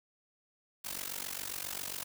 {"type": "noise with amplitude modulation", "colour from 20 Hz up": "white", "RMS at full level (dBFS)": -36, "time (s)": [0.84, 2.04], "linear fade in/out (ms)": 10, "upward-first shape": "sine", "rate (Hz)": 47.4, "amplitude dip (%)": 90, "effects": []}